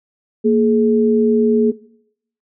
sine tone pair together, 231.5 / 422.9 Hz, A#3 / G#4, -12 / +31 cents, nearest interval minor seventh, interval 1043 cents, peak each -13 dBFS, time 0.44-1.72 s, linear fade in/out 20 ms, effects noise-tail reverb RT60 0.7 s tail -20 dB re dry

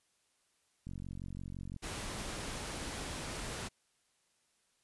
click train, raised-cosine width 5 ms, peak -32 dBFS, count 42, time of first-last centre 0.87-1.763 s, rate 45.9 Hz
pink noise, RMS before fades -41 dBFS, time 1.82-3.69 s, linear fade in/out 20 ms
effects white hiss -75 dBFS RMS until 4.83 s + resampled to 24000 Hz

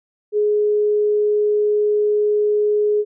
sine tone, 418.9 Hz, G#4, 15 cents sharp, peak -14 dBFS, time 0.32-3.05 s, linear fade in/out 50 ms, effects none

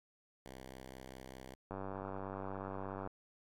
5% pulse tone, 65 Hz, C2, 11 cents flat, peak -38 dBFS, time 0.46-1.55 s, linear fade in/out 0 ms
click train, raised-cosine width 1 ms, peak -29 dBFS, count 133, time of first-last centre 1.71-3.074 s, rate 96.8 Hz
effects AAC 64 kbps

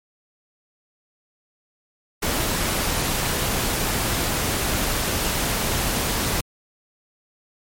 pink noise, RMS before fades -23 dBFS, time 2.22-6.41 s, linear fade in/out 10 ms, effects MP3 64 kbps

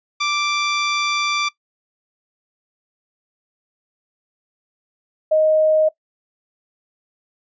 15% pulse / sine tone pair in turn, 1174.7 / 623.9 Hz, D6 / D#5, 0 / +5 cents, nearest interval major seventh, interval 1095 cents, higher first, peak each -12 dBFS, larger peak neither, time 0.2-1.49 / 5.31-5.89 s, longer first, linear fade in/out 10 ms, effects noise-tail reverb RT60 0.1 s tail -19 dB re dry + resampled to 16000 Hz

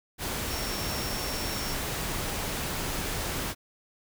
sine tone in noise, 5480 Hz, F8, 34 cents flat, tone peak -38 dBFS, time 0.47-1.77 s, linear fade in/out 50 ms, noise pink, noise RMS -32 dBFS, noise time 0.18-3.55 s, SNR -9 dB, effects none

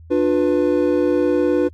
triangle chord, B diminished, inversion first, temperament just, 296.3 / 355.6 / 493.9 Hz, D4 / F4 / B4, +15 / +31 / 0 cents, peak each -17 dBFS, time 0.1-1.69 s, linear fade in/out 20 ms, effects added 82 Hz sine -39 dBFS peak until 1.73 s + AAC 64 kbps

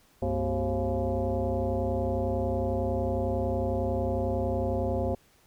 sine tone with frequency modulation, 220 Hz, A3, in tune, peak -25 dBFS, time 0.22-5.15 s, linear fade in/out 5 ms, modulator 157 Hz, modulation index 3, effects pink hiss -62 dBFS RMS until 5.46 s

